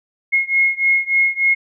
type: beating tone pair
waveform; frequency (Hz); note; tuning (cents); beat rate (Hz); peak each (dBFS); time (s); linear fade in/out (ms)
sine; 2158 / 2161.4; C#7 / C#7; -47 / -44; 3.4; -16 / -17; 0.32-1.55; 20
effects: none